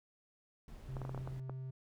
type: noise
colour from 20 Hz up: brown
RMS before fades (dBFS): -50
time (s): 0.68-1.4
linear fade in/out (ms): 2
type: tone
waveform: triangle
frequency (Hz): 130.81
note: C3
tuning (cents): 0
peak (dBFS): -39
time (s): 0.88-1.71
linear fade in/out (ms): 10
type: clicks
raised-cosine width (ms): 1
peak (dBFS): -30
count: 8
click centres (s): 0.968 / 1.017 / 1.051 / 1.094 / 1.147 / 1.177 / 1.275 / 1.496
effects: none